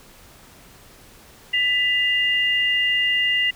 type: tone pair together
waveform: sine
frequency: 1987.8 / 2813 Hz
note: B6 / F7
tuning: +11 / +12 cents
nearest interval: tritone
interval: 601 cents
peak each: -20 dBFS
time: 1.53-3.51 s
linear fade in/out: 10 ms
effects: pink hiss -48 dBFS RMS until 3.55 s